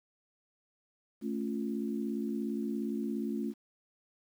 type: chord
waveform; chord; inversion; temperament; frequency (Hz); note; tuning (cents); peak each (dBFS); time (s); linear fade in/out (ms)
sine; A augmented; none; equal; 220 / 277.2 / 349.2; A3 / C#4 / E#4; 0 / 0 / 0; -34 / -37 / -39; 1.21-3.54; 50
effects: 10-bit